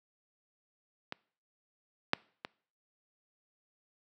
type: clicks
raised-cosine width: 0.3 ms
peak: -21 / -9 / -21 dBFS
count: 3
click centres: 1.124 / 2.134 / 2.449 s
effects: noise-tail reverb RT60 0.5 s tail -24 dB re dry + high-pass 150 Hz 12 dB/octave